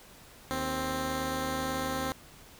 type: tone pair together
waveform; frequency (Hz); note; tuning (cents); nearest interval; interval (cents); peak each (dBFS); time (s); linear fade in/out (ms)
10% pulse; 77.78 / 262.9; D#2 / C4; 0 / +8; octave + major sixth; 2108; -29 / -23; 0.51-2.12; 0
effects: pink hiss -53 dBFS RMS until 2.59 s